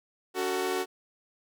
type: tone cluster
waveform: sawtooth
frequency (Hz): 283.6 / 372.4 / 450.4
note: C#4 / F#4 / A4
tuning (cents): +40 / +11 / +40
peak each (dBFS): -34 / -25 / -30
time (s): 0.34-0.86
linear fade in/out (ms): 50
effects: none